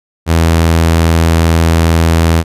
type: tone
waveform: sawtooth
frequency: 82.4 Hz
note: E2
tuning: in tune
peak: -3 dBFS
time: 0.26-2.44 s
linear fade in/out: 50 ms
effects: resampled to 32000 Hz